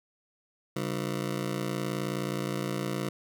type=ring-modulated tone; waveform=20% pulse; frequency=164.81 Hz; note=E3; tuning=in tune; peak=-22 dBFS; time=0.76-3.09 s; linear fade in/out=2 ms; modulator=29.6 Hz; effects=none